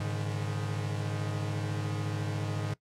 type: chord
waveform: 45% pulse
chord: Ab suspended fourth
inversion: none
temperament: equal with one note detuned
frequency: 103.83 / 141.59 / 155.56 Hz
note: Ab2 / Db3 / Eb3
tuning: 0 / +37 / 0 cents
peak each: -33 / -37 / -38 dBFS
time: 0-2.74 s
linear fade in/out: 5 ms
effects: noise-tail reverb RT60 0.1 s tail -19 dB re dry + low-pass 9000 Hz 12 dB/octave